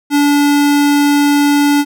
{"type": "tone", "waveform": "square", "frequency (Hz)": 288.5, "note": "D4", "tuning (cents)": -31, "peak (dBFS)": -9, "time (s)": [0.1, 1.85], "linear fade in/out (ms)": 50, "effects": []}